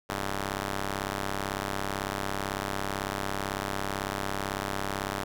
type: ring-modulated tone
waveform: 5% pulse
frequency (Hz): 98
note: G2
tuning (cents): 0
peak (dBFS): -16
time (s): 0.09-5.24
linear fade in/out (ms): 10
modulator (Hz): 508
effects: none